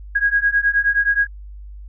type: beating tone pair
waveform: sine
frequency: 1639 / 1648.5 Hz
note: G#6 / G#6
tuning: -23 / -13 cents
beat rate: 9.5 Hz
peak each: -18 / -17 dBFS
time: 0.15-1.27 s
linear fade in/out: 10 ms
effects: added 50 Hz sine -33 dBFS peak until 1.88 s